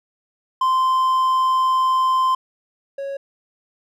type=tone pair in turn; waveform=triangle; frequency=1039 / 552.5 Hz; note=C6 / C#5; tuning=-12 / -6 cents; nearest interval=major seventh; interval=1094 cents; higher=first; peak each=-13 / -23 dBFS; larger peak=first; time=0.61-2.35 / 2.98-3.17 s; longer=first; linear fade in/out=5 ms; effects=none